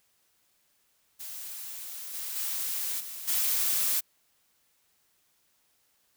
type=noise with level steps; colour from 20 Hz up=blue; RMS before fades=-40 / -36 / -32 / -40 / -27 dBFS; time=1.19-4.01 s; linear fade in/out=20 ms; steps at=2.13 / 2.35 / 2.99 / 3.27 s; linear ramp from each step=20 ms; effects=white hiss -70 dBFS RMS until 6.16 s